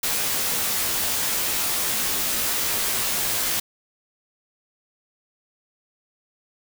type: noise with comb filter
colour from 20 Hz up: white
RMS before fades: -24 dBFS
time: 0.03-3.6 s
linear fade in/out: 5 ms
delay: 16 ms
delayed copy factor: -1
effects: none